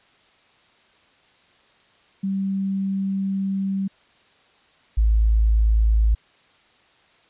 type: tone pair in turn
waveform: sine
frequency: 194.2 / 54.5 Hz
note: G3 / A1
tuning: -16 / -16 cents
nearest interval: octave + minor seventh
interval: 2200 cents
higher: first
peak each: -21 / -14 dBFS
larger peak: second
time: 2.23-3.88 / 4.97-6.15 s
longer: first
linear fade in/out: 10 ms
effects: white hiss -57 dBFS RMS until 7.29 s + resampled to 8000 Hz